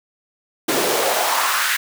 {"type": "noise with high-pass filter sweep", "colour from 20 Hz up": "pink", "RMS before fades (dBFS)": -19, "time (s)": [0.68, 1.77], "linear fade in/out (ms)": 10, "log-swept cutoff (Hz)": [290, 1800], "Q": 2.7, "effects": []}